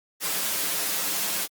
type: noise with comb filter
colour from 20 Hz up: white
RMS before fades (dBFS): -27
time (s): 0.2-1.48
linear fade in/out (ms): 50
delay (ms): 8.1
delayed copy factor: -0.9
effects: high-pass 150 Hz 12 dB/octave + Opus 48 kbps